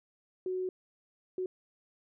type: tone bursts at uneven times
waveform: sine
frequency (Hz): 370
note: F#4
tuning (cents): 0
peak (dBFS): -31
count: 2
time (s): 0.46-0.69 / 1.38-1.46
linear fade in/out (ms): 2
effects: none